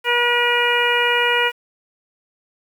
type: harmonic tone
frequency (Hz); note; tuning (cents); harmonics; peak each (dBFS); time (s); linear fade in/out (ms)
481; B4; -46; 1 / 2 / 3 / 4 / 5 / 6; -22 / -22 / -22 / -22 / -22 / -22; 0.04-1.52; 50
effects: 7-bit